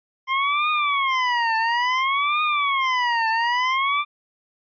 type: tone with vibrato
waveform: 25% pulse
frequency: 1046.5 Hz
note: C6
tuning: in tune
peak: -15 dBFS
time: 0.27-4.05 s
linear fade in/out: 50 ms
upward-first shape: triangle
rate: 0.58 Hz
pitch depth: 290 cents each way
effects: resampled to 11025 Hz